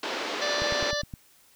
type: band-pass noise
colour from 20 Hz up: pink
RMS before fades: -32 dBFS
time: 0.03-0.91 s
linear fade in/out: 2 ms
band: 300 to 5100 Hz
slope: 24 dB/octave
type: harmonic tone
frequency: 587.3 Hz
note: D5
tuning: in tune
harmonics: 1 / 2 / 3 / 5 / 6 / 7 / 8 / 9 / 10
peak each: -30 / -39 / -32 / -43 / -37 / -35 / -38 / -44 / -40 dBFS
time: 0.41-1.02 s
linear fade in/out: 10 ms
type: click train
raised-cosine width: 5 ms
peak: -24 dBFS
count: 6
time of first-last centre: 0.62-1.138 s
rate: 9.65 Hz
effects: white hiss -59 dBFS RMS until 1.55 s